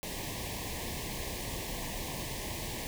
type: band-stop noise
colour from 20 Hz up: pink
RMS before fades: -38 dBFS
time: 0.03-2.87 s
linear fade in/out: 0 ms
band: 1100 to 1700 Hz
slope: 96 dB/octave
effects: none